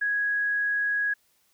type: tone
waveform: sine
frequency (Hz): 1661.2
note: G#6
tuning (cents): 0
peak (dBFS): -23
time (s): 0.01-1.14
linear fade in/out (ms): 10
effects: white hiss -67 dBFS RMS until 1.53 s